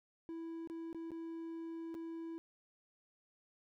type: tone with dropouts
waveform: triangle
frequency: 329.6 Hz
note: E4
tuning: in tune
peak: -40 dBFS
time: 0.29-2.38 s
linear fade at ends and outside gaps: 0 ms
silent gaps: 0.674-0.699 / 0.929-0.947 / 1.106-1.117 / 1.943-1.95 s
effects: none